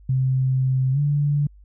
sine tone with pitch glide, 130.81 to 145.14 Hz, C3 to D3, 0 to -20 cents, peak -17 dBFS, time 0.09-1.47 s, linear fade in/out 5 ms, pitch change +180 cents, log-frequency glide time 0.92-0.99 s, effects added 50 Hz sine -45 dBFS peak until 1.64 s

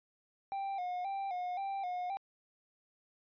triangle tone with vibrato, 752 Hz, F#5, 28 cents sharp, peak -33 dBFS, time 0.52-2.17 s, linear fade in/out 0 ms, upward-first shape square, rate 1.9 Hz, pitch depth 76 cents each way, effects resampled to 11025 Hz

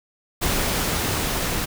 pink noise with level ramp, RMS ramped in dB -22 to -25 dBFS, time 0.41-1.66 s, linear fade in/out 20 ms, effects none

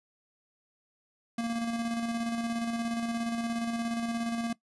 square tone with tremolo, 231.9 Hz, A#3, 9 cents flat, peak -29 dBFS, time 1.38-4.53 s, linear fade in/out 5 ms, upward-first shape square, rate 17 Hz, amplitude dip 35%, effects noise-tail reverb RT60 0.1 s tail -19 dB re dry + resampled to 24000 Hz

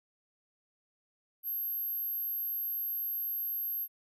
sine tone, 12544 Hz, G9, in tune, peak -32 dBFS, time 1.43-3.88 s, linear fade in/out 50 ms, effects none

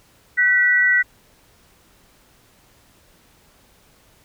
sine tone pair together, 1504.8 / 1949 Hz, F#6 / B6, +29 / -23 cents, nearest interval major third, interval 448 cents, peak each -19 / -14 dBFS, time 0.37-1.03 s, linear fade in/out 20 ms, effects pink hiss -55 dBFS RMS until 4.24 s

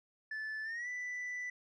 sine tone with pitch glide, 1745 to 1981.5 Hz, A6 to B6, -15 to +5 cents, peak -35 dBFS, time 0.31-1.5 s, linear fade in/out 5 ms, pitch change +220 cents, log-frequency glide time 0.63-0.88 s, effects tanh soft clip ceiling -37 dBFS

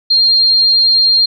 sine tone, 4203 Hz, C8, 7 cents sharp, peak -7 dBFS, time 0.1-1.26 s, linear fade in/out 10 ms, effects none

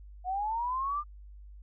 sine linear sweep, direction up, 717 to 1210 Hz, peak -29 dBFS, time 0.24-1.04 s, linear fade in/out 50 ms, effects added 50 Hz sine -46 dBFS peak until 1.62 s

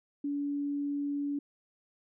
sine tone, 286 Hz, D4, 46 cents flat, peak -30 dBFS, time 0.24-1.39 s, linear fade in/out 5 ms, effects none

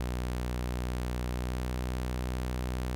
sawtooth tone with pitch glide, 61.5 to 62.43 Hz, B1 to B1, -7 to +19 cents, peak -27 dBFS, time 0-2.95 s, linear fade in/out 0 ms, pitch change +26 cents, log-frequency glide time 1.32-1.63 s, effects none

